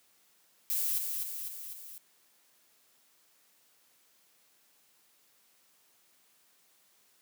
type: noise with echo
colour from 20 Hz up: violet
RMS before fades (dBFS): -31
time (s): 0.7-0.98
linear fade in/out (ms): 0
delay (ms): 250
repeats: 4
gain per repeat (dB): -4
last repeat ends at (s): 1.98
effects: white hiss -67 dBFS RMS until 7.21 s + high-pass 150 Hz 12 dB/octave